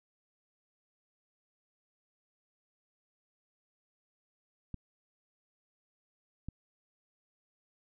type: clicks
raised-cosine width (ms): 5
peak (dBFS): -27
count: 2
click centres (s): 4.743 / 6.486
effects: none